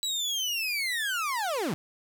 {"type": "linear sweep", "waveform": "30% pulse", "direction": "down", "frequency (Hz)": [3951, 130.7], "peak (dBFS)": -25, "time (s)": [0.03, 1.74], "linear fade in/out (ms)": 0, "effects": []}